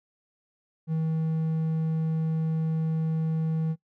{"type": "tone", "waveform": "triangle", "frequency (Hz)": 160, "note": "D#3", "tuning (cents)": 49, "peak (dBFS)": -22, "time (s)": [0.87, 3.76], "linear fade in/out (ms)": 50, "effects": ["noise-tail reverb RT60 0.1 s tail -22 dB re dry"]}